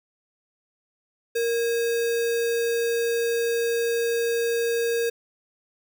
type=tone with sample-and-hold; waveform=sine; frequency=466.2 Hz; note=A#4; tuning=in tune; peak=-21 dBFS; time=1.35-5.1 s; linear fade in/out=10 ms; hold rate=2100 Hz; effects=none